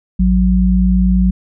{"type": "tone pair together", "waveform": "sine", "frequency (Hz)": [55.22, 185], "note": ["A1", "F#3"], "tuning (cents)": [7, 0], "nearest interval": "octave + major sixth", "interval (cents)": 2093, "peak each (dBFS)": [-12, -11], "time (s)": [0.19, 1.31], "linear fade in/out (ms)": 10, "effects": []}